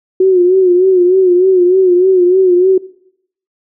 sine tone with vibrato, 366.9 Hz, F#4, 15 cents flat, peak -5 dBFS, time 0.2-2.78 s, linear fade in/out 5 ms, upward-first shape sine, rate 3.3 Hz, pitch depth 70 cents each way, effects noise-tail reverb RT60 0.7 s tail -20 dB re dry

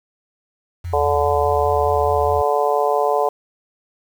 sine tone with vibrato, 82.41 Hz, E2, in tune, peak -24 dBFS, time 0.84-2.42 s, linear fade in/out 10 ms, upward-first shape square, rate 4.9 Hz, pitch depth 84 cents each way
harmonic tone, 145.2 Hz, D3, 19 cents flat, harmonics 3 / 4 / 5 / 6 / 7, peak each -20 / -21 / -20 / -24 / -24 dBFS, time 0.93-3.29 s, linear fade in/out 5 ms
effects 7-bit

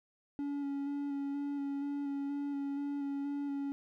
triangle tone with vibrato, 282.3 Hz, C#4, 32 cents sharp, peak -32 dBFS, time 0.39-3.72 s, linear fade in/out 0 ms, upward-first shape square, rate 2.1 Hz, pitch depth 15 cents each way, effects none

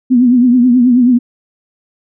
sine tone with vibrato, 246.9 Hz, B3, in tune, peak -5 dBFS, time 0.1-1.19 s, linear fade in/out 20 ms, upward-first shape triangle, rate 9.3 Hz, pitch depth 94 cents each way, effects none

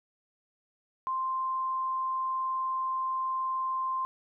sine tone, 1046.5 Hz, C6, in tune, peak -28 dBFS, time 1.07-4.05 s, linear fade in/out 0 ms, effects none

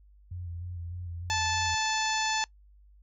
sine tone with vibrato, 87.31 Hz, F2, in tune, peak -35 dBFS, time 0.31-1.75 s, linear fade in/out 5 ms, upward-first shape square, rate 3.3 Hz, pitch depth 34 cents each way
harmonic tone, 875 Hz, A5, 10 cents flat, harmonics 1 / 2 / 3 / 4 / 5 / 6 / 7 / 8, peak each -30 / -33 / -35 / -36 / -37 / -38 / -38 / -39 dBFS, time 1.3-2.44 s, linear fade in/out 0 ms
effects noise-tail reverb RT60 0.1 s tail -24 dB re dry + added 50 Hz sine -54 dBFS peak until 3.02 s

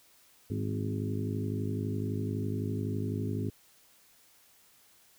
harmonic tone with a mistuned harmonic, 51.9 Hz, G#1, in tune, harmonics 2 / 3 / 4 / 5 / 6 / 7 / 8, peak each -33 / -40 / -39 / -37 / -44 / -42 / -42 dBFS, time 0.5-3.5 s, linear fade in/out 5 ms, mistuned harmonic 4, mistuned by -51 cents, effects white hiss -62 dBFS RMS until 5.18 s

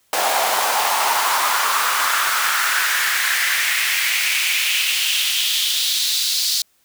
pink noise with high-pass filter sweep, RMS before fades -19 dBFS, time 0.13-6.62 s, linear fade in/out 2 ms, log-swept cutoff 690 to 4500 Hz, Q 3.2, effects white hiss -61 dBFS RMS until 6.84 s

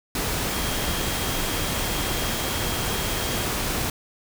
sine tone in noise, 3242 Hz, G#7, 42 cents flat, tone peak -36 dBFS, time 0.53-3.45 s, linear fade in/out 2 ms, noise pink, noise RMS -26 dBFS, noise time 0.15-3.9 s, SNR -13 dB, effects none

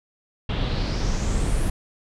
brown noise with low-pass filter sweep, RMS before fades -23 dBFS, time 0.49-1.7 s, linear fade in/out 5 ms, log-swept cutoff 3200 to 11000 Hz, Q 4.1, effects none

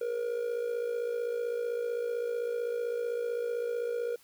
triangle tone with amplitude modulation, 475.3 Hz, A#4, 34 cents sharp, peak -25 dBFS, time 0.01-4.16 s, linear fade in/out 5 ms, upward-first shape sine, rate 55.7 Hz, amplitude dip 65%, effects white hiss -61 dBFS RMS until 4.23 s

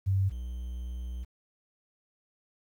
sine / triangle tone pair in turn, 96.6 / 61.07 Hz, G2 / B1, -25 / -19 cents, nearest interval minor sixth, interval 794 cents, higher first, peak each -23 / -32 dBFS, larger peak first, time 0.06-0.3 / 0.3-1.25 s, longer second, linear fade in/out 20 ms, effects 10-bit

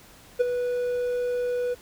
triangle tone with ADSR envelope, 490.9 Hz, B4, 10 cents flat, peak -13 dBFS, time 0.39-1.75 s, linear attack 20 ms, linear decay 16 ms, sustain -9 dB, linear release 21 ms, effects pink hiss -51 dBFS RMS until 1.81 s

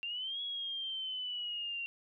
sine exponential two-way sweep, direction up then down, 2750 to 3354 to 2750 Hz, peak -36 dBFS, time 0.03-1.86 s, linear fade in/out 0 ms, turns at 0.41 s, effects none

